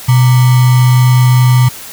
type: tone with sample-and-hold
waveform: sine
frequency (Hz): 125.3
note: B2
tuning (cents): +25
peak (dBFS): -4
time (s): 0.08-1.69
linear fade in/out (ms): 10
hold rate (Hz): 1050
effects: white hiss -29 dBFS RMS until 1.92 s